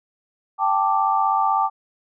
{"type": "chord", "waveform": "sine", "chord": "G suspended second", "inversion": "none", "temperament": "equal", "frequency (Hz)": [784, 880, 1174.7], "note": ["G5", "A5", "D6"], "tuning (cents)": [0, 0, 0], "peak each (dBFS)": -21, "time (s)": [0.58, 1.7], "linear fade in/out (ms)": 50, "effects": []}